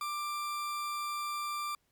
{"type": "tone", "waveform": "40% pulse", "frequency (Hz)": 1182, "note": "D6", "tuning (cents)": 11, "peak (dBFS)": -33, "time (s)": [0.01, 1.75], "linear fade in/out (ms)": 2, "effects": ["pink hiss -75 dBFS RMS until 1.91 s", "MP3 96 kbps"]}